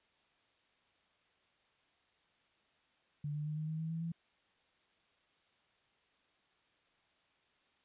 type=tone with pitch steps; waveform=sine; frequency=147 / 149.66 / 152.36 / 155.11 / 157.92 / 160.77 / 163.67 / 166.63 Hz; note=D3 / D3 / D#3 / D#3 / D#3 / E3 / E3 / E3; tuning=+2 / +33 / -36 / -5 / +26 / -43 / -12 / +19 cents; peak=-36 dBFS; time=3.24-4.12 s; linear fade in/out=5 ms; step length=110 ms; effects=white hiss -73 dBFS RMS until 7.84 s + resampled to 8000 Hz